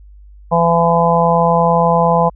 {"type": "harmonic tone", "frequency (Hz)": 168.7, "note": "E3", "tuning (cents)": 40, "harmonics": [1, 3, 4, 5, 6], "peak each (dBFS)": [-16, -16, -16, -16, -16], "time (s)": [0.51, 2.3], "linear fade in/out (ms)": 20, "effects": ["added 50 Hz sine -37 dBFS peak until 2.35 s"]}